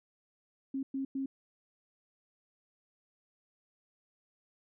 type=tone bursts at uneven times; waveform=sine; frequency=270 Hz; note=C#4; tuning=45 cents flat; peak=-32 dBFS; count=3; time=0.74-0.83 / 0.94-1.05 / 1.15-1.26 s; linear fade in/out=5 ms; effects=none